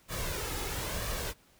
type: noise with flanger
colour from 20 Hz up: pink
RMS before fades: -35 dBFS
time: 0.08-1.34 s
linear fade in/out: 50 ms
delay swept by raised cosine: 1.7 to 2.38 ms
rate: 1 Hz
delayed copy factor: +0.5
effects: pink hiss -63 dBFS RMS until 1.59 s